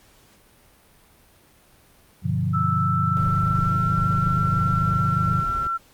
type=chord; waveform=sine; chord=G dominant seventh; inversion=none; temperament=equal; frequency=98 / 123.47 / 146.83 / 174.61 Hz; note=G2 / B2 / D3 / F3; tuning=0 / 0 / 0 / 0 cents; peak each=-26 dBFS; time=2.22-5.45 s; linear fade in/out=50 ms
type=tone with pitch glide; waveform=sine; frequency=1318.5 to 1353.2 Hz; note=E6 to E6; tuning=0 to +45 cents; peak=-22 dBFS; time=2.53-5.78 s; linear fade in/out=20 ms; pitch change=+45 cents; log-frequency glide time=2.76-3.92 s
type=noise; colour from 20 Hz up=brown; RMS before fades=-32 dBFS; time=3.17-5.67 s; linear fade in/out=0 ms
effects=pink hiss -55 dBFS RMS until 5.93 s + Opus 48 kbps